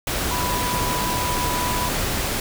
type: tone in noise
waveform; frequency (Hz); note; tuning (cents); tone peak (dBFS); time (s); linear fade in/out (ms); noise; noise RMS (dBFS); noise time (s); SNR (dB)
sine; 987; B5; -1; -25; 0.31-1.89; 2; pink; -24; 0.07-2.4; -4
effects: none

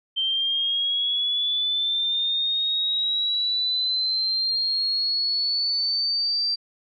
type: linear sweep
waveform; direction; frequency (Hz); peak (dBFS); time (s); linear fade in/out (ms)
sine; up; 3125 to 4699; -21; 0.16-6.56; 20
effects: none

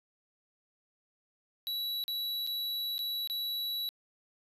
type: tone with dropouts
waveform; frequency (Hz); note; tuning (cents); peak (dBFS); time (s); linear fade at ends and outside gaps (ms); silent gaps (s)
square; 3923; B7; -12; -33; 1.67-3.89; 0; 2.039-2.08 / 2.466-2.473 / 2.981-2.991 / 3.274-3.299
effects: resampled to 32000 Hz

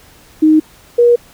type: tone pair in turn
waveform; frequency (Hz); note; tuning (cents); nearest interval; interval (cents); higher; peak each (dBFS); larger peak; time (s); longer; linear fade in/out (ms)
sine; 311.1 / 478.1; D#4 / A#4; 0 / +44; perfect fifth; 744; second; -5; neither; 0.42-0.6 / 0.98-1.16; neither; 10
effects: pink hiss -44 dBFS RMS until 1.33 s

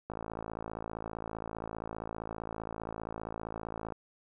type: click train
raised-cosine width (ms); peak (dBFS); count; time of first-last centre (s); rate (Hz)
1; -24; 212; 0.1-3.922; 55.2
effects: none

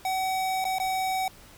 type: tone with dropouts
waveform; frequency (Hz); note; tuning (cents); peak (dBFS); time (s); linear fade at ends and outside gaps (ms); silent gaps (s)
square; 756; F#5; +37; -26; 0.05-1.28; 2; 0.643-0.651 / 0.785-0.799
effects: pink hiss -51 dBFS RMS until 1.57 s

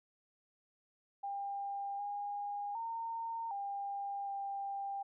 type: tone with pitch steps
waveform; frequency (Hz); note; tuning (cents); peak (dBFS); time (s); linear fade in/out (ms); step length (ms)
sine; 799 / 815 / 915 / 800 / 794; G5 / G#5 / A#5 / G5 / G5; +33 / -33 / -32 / +35 / +22; -37; 1.23-5.03; 10; 760
effects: none

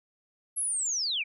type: linear sweep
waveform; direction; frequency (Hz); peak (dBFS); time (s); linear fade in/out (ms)
sine; down; 11280 to 2217; -27; 0.56-1.24; 20
effects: none

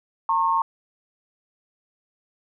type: tone pair together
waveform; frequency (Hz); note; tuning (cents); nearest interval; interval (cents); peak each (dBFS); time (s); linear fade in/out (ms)
sine; 911.5 / 1084; A#5 / C#6; -39 / -39; minor third; 300; -21; 0.29-0.62; 2
effects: none

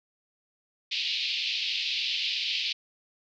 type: band-pass noise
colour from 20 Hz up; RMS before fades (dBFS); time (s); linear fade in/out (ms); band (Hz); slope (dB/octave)
pink; -30; 0.91-2.73; 10; 2500 to 4700; 48
effects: none

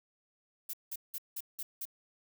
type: noise bursts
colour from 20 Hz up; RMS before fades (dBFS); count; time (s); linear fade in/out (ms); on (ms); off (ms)
violet; -39; 6; 0.69-1.854; 5; 44; 180
effects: none

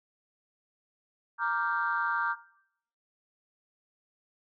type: chord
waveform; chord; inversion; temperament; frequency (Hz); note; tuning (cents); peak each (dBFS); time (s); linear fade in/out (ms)
sine; G minor seventh; first; equal; 932.3 / 1174.7 / 1396.9 / 1568; Bb5 / D6 / F6 / G6; 0 / 0 / 0 / 0; -32; 1.38-2.36; 50
effects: noise-tail reverb RT60 0.7 s tail -18 dB re dry + tanh soft clip ceiling -17 dBFS

